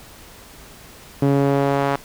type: tone with band-pass filter sweep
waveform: sawtooth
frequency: 139.5 Hz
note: C#3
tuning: 11 cents sharp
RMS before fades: -18 dBFS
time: 1.22-1.96 s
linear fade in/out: 5 ms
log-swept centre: 300 to 920 Hz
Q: 0.99
effects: pink hiss -43 dBFS RMS until 2.04 s